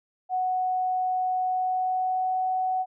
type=tone with pitch glide; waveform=sine; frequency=740 to 746 Hz; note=F#5 to F#5; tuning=0 to +14 cents; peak=-23 dBFS; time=0.29-2.86 s; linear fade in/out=50 ms; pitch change=+14 cents; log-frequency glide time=1.47-2.46 s; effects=none